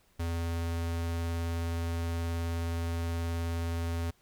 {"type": "tone with vibrato", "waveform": "square", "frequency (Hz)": 84, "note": "E2", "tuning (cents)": 33, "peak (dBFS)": -31, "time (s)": [0.19, 4.11], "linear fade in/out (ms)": 10, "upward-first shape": "sine", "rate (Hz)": 19, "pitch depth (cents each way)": 8, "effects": ["pink hiss -67 dBFS RMS until 4.21 s"]}